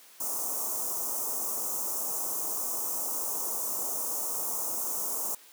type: band-stop noise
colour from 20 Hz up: white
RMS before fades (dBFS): -32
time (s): 0.2-5.35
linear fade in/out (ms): 5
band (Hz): 1200 to 5900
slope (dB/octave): 48
effects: white hiss -54 dBFS RMS until 5.52 s + high-pass 300 Hz 12 dB/octave